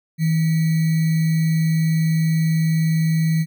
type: tone with sample-and-hold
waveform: sine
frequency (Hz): 161.1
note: E3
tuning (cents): -39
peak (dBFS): -15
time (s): 0.18-3.46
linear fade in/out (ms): 50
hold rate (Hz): 2100
effects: none